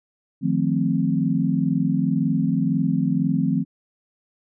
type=chord; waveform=sine; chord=F dominant seventh; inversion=third; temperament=equal with one note detuned; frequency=155.56 / 177.67 / 220 / 261.6 Hz; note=Eb3 / F3 / A3 / C4; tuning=0 / +30 / 0 / 0 cents; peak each=-24 / -23 / -25 / -23 dBFS; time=0.41-3.65 s; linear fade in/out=50 ms; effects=none